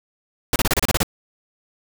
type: noise bursts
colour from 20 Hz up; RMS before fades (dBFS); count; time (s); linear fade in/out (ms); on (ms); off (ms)
pink; -18; 9; 0.53-1.031; 2; 29; 30
effects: none